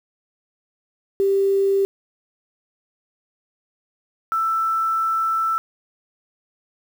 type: tone pair in turn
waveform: sine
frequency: 392.8 / 1327.3 Hz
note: G4 / E6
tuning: +4 / +12 cents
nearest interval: octave + major sixth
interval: 2108 cents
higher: second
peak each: -15 / -18 dBFS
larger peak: first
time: 1.2-1.85 / 4.32-5.58 s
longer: second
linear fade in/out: 0 ms
effects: 7-bit